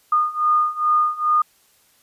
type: beating tone pair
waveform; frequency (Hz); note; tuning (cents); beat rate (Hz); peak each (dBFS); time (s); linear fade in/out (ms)
sine; 1222 / 1224.4; D#6 / D#6; -32 / -28; 2.4; -20 / -18; 0.12-1.42; 5
effects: white hiss -58 dBFS RMS until 2.02 s + resampled to 32000 Hz